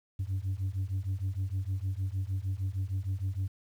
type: beating tone pair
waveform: sine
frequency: 92.5 / 99 Hz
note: F#2 / G2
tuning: 0 / +18 cents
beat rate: 6.5 Hz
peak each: -31 / -31 dBFS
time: 0.19-3.48 s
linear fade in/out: 10 ms
effects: tanh soft clip ceiling -27 dBFS + 10-bit